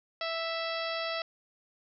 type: harmonic tone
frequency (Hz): 659.3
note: E5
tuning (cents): 0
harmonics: 1 / 2 / 3 / 4 / 5 / 6 / 7 / 8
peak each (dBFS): -35 / -38 / -40 / -41 / -42 / -43 / -43 / -44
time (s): 0.21-1.22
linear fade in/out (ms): 2
effects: none